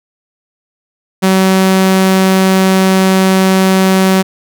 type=tone; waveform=sawtooth; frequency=189.5 Hz; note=F#3; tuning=42 cents sharp; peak=-3 dBFS; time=1.22-4.23 s; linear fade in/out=20 ms; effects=none